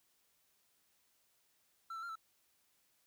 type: tone with pitch steps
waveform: triangle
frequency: 1342 / 1325 / 1388 / 1321 Hz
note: E6 / E6 / F6 / E6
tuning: +31 / +9 / -11 / +3 cents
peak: -40 dBFS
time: 1.9-2.156 s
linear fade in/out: 5 ms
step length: 64 ms
effects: white hiss -75 dBFS RMS until 3.06 s